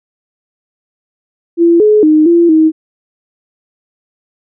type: tone with pitch steps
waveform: sine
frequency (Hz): 339 / 424.7 / 308.6 / 341 / 316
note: E4 / G#4 / D#4 / F4 / D#4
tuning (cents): +49 / +39 / -14 / -41 / +27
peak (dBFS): -4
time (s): 1.57-2.72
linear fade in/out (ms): 50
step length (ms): 230
effects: none